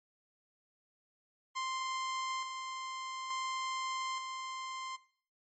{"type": "tone with tremolo", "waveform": "sawtooth", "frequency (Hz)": 1046.5, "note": "C6", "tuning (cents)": 0, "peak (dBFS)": -31, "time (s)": [1.55, 4.97], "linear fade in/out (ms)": 20, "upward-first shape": "square", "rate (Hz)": 0.57, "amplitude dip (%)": 40, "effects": ["noise-tail reverb RT60 0.5 s tail -17 dB re dry", "MP3 32 kbps"]}